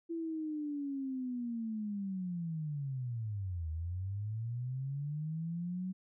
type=linear two-way sweep; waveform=sine; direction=down then up; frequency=336.5 to 77.78 to 188.5 Hz; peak=-35 dBFS; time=0.09-5.93 s; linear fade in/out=20 ms; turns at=3.7 s; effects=none